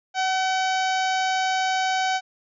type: harmonic tone with a mistuned harmonic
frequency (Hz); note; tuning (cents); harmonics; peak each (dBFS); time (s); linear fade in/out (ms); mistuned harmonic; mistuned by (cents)
760; F#5; +46; 1 / 2 / 3 / 4 / 5 / 6 / 7 / 8 / 9; -22 / -28 / -32 / -34 / -36 / -38 / -39 / -40 / -41; 0.14-2.21; 50; 1; -18
effects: none